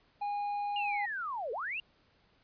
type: tone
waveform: triangle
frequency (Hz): 819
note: G#5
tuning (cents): -24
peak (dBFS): -30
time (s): 0.21-1.06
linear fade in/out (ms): 10
type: linear two-way sweep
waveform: sine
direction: down then up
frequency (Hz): 2865 to 418.9 to 2865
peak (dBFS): -34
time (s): 0.76-1.8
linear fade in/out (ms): 2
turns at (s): 1.52
effects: pink hiss -68 dBFS RMS until 2.43 s + resampled to 11025 Hz